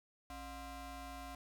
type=ring-modulated tone; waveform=25% pulse; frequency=329.6 Hz; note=E4; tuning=in tune; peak=-39 dBFS; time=0.3-1.35 s; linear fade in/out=2 ms; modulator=387 Hz; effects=none